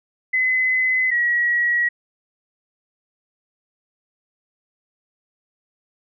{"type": "tone pair in turn", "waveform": "sine", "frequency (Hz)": [2029, 1914.5], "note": ["B6", "A#6"], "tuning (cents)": [46, 46], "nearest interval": "minor second", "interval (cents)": 100, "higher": "first", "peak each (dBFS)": -16, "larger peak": "neither", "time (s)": [[0.33, 1.11], [1.11, 1.89]], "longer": "neither", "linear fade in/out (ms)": 10, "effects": []}